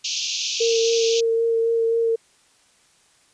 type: band-pass noise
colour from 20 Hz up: white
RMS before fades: -26 dBFS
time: 0.04-1.21 s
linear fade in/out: 10 ms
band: 2500 to 6600 Hz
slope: 96 dB/octave
type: tone with vibrato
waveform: sine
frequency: 457.8 Hz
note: A#4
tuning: 31 cents flat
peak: -17 dBFS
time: 0.6-2.16 s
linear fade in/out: 10 ms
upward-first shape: sine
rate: 3.8 Hz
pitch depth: 13 cents each way
effects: white hiss -58 dBFS RMS until 3.33 s + resampled to 22050 Hz